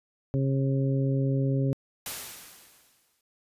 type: harmonic tone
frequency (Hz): 135.5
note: C#3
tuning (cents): -39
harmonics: 1 / 2 / 3 / 4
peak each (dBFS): -24 / -30 / -34 / -36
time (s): 0.34-1.73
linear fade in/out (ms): 0
type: noise with exponential decay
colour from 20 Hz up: white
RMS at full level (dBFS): -33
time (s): 2.06-3.21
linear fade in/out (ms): 2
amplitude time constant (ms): 250
effects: resampled to 32000 Hz